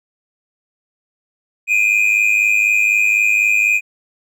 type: tone pair together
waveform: triangle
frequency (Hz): 2401 / 2505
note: D7 / D#7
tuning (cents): +38 / +11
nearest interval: minor second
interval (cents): 73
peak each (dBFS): -13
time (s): 1.67-3.81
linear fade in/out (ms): 50
effects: none